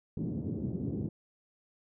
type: band-pass noise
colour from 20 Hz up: pink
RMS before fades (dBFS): -35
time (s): 0.17-1.09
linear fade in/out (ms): 2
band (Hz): 100 to 350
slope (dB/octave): 24
effects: none